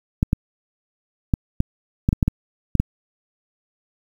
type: clicks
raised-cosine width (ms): 5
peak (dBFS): -4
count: 10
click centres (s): 0.229 / 0.331 / 1.338 / 1.604 / 2.089 / 2.129 / 2.228 / 2.28 / 2.753 / 2.8
effects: 7-bit